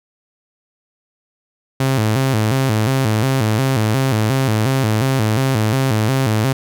sawtooth tone with vibrato, 120.4 Hz, B2, 44 cents flat, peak -10 dBFS, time 1.8-6.53 s, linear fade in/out 5 ms, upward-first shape square, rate 2.8 Hz, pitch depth 180 cents each way, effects none

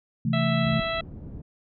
sine chord, A minor, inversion first, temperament just, 132 / 165 / 220 Hz, C3 / E3 / A3, +16 / +2 / 0 cents, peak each -26 dBFS, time 0.25-0.8 s, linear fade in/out 5 ms
harmonic tone, 659.3 Hz, E5, in tune, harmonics 1 / 2 / 3 / 4 / 5 / 6, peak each -29 / -32 / -34 / -35 / -36 / -37 dBFS, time 0.33-1.01 s, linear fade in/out 5 ms
pink low-pass noise, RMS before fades -39 dBFS, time 0.64-1.42 s, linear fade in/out 10 ms, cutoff 260 Hz, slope 12 dB/octave
effects none

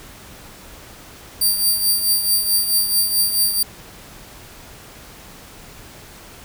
5% pulse tone with tremolo, 4699 Hz, D8, in tune, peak -6 dBFS, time 1.41-3.63 s, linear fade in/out 5 ms, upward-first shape triangle, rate 4.6 Hz, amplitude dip 65%, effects pink hiss -41 dBFS RMS until 6.44 s

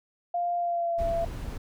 sine tone with pitch glide, 698.5 to 672.8 Hz, F5 to E5, 0 to +35 cents, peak -25 dBFS, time 0.34-1.25 s, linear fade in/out 5 ms, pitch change -65 cents, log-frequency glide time 0.57-1.06 s
brown noise, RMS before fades -34 dBFS, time 0.98-1.58 s, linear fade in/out 10 ms
effects none

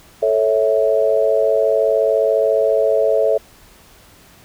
sine chord, A major, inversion none, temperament equal with one note detuned, 440 / 554.4 / 653.9 Hz, A4 / C#5 / E5, 0 / 0 / -14 cents, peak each -17 dBFS, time 0.22-3.38 s, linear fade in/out 10 ms, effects pink hiss -47 dBFS RMS until 4.44 s

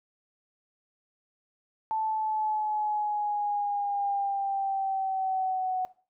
sine linear sweep, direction down, 880 to 740 Hz, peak -26 dBFS, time 1.91-5.85 s, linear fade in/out 0 ms, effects noise-tail reverb RT60 0.4 s tail -19 dB re dry

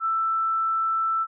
sine tone, 1327 Hz, E6, 11 cents sharp, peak -21 dBFS, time 0-1.27 s, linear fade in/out 50 ms, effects none

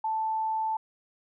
sine tone, 880 Hz, A5, in tune, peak -26 dBFS, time 0.04-0.77 s, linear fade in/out 5 ms, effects none

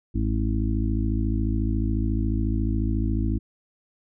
harmonic tone, 54.1 Hz, A1, 29 cents flat, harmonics 1 / 2 / 4 / 5 / 6, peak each -24 / -27 / -30 / -31 / -32 dBFS, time 0.14-3.39 s, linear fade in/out 20 ms, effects none

